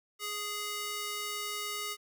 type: tone with high-pass filter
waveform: square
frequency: 415.3 Hz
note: G#4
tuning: in tune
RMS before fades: -37 dBFS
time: 0.19-1.97 s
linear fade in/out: 50 ms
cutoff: 1400 Hz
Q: 0.53
effects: none

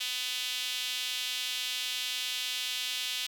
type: tone with high-pass filter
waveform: sawtooth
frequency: 250.6 Hz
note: B3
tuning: 25 cents sharp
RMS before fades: -34 dBFS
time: 0-3.27 s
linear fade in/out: 10 ms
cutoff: 3200 Hz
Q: 2.7
effects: none

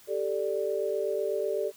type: chord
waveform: sine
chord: G suspended second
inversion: none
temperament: equal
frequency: 392 / 440 / 587.3 Hz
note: G4 / A4 / D5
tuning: 0 / 0 / 0 cents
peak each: -31 dBFS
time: 0.07-1.72 s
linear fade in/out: 50 ms
effects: white hiss -55 dBFS RMS until 1.76 s

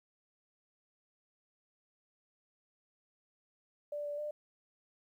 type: tone with pitch steps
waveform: sine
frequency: 587 / 583 / 597 Hz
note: D5 / D5 / D5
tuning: -1 / -13 / +28 cents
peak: -36 dBFS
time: 3.92-4.31 s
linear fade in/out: 5 ms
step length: 130 ms
effects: 12-bit

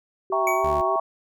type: tone with vibrato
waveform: sine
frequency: 377.5 Hz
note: F#4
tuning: 35 cents sharp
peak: -27 dBFS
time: 0.3-0.96 s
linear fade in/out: 2 ms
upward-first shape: sine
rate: 3.5 Hz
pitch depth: 47 cents each way
type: chord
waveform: sine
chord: E diminished seventh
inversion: none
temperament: equal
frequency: 659.3 / 784 / 932.3 / 1108.7 Hz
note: E5 / G5 / Bb5 / Db6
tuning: 0 / 0 / 0 / 0 cents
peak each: -24 / -29 / -29 / -24 dBFS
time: 0.32-1 s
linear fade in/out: 5 ms
type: tone with exponential decay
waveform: square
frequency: 2267 Hz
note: C#7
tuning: 38 cents sharp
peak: -23 dBFS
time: 0.47-0.83 s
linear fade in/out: 2 ms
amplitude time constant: 78 ms
type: tone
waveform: sawtooth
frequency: 73.42 Hz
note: D2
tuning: in tune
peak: -27 dBFS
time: 0.64-0.81 s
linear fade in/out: 0 ms
effects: none

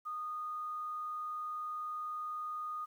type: tone with quantisation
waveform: sine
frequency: 1232 Hz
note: D#6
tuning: 17 cents flat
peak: -37 dBFS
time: 0.05-2.86 s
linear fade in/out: 20 ms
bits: 11
effects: none

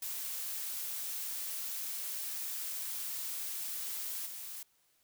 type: noise with level steps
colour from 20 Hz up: blue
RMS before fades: -39 / -44 dBFS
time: 0.02-4.63 s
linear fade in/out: 5 ms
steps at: 4.25 s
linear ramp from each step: 20 ms
effects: white hiss -72 dBFS RMS until 5.03 s

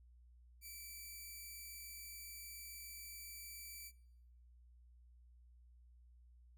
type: tone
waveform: 5% pulse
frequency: 2321 Hz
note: D7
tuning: 21 cents flat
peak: -40 dBFS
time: 0.61-3.92 s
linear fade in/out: 50 ms
effects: noise-tail reverb RT60 0.8 s tail -20 dB re dry + added 60 Hz sine -61 dBFS peak until 6.57 s

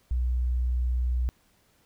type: tone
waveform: sine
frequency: 61.6 Hz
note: B1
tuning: 4 cents flat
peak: -23 dBFS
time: 0.11-1.29 s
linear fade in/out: 0 ms
effects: pink hiss -65 dBFS RMS until 1.85 s

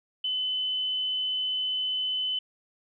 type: tone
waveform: sine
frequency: 3025 Hz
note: F#7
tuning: 38 cents sharp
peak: -26 dBFS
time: 0.24-2.39 s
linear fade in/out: 5 ms
effects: none

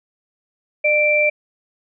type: tone pair together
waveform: sine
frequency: 600.3 / 2349 Hz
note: D5 / D7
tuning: +38 / 0 cents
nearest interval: 2 octaves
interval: 2362 cents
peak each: -17 / -15 dBFS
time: 0.84-1.3 s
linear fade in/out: 10 ms
effects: none

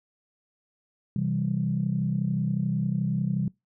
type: chord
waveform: sine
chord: C major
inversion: none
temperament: equal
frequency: 130.81 / 164.81 / 196 Hz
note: C3 / E3 / G3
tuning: 0 / 0 / 0 cents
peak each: -28 dBFS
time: 1.16-3.48 s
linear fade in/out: 2 ms
effects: noise-tail reverb RT60 0.2 s tail -24 dB re dry + tanh soft clip ceiling -14 dBFS

